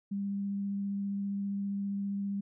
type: tone with vibrato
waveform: sine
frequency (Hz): 199.4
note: G3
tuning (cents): +30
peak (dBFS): -31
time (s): 0.11-2.41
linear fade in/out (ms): 10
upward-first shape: sine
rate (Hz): 15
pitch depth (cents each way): 8
effects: none